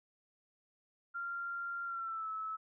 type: tone with pitch glide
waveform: sine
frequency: 1387 to 1301.6 Hz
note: F6 to E6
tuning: -12 to -22 cents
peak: -37 dBFS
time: 1.14-2.57 s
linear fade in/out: 20 ms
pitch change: -110 cents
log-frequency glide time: 1.85-2.29 s
effects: none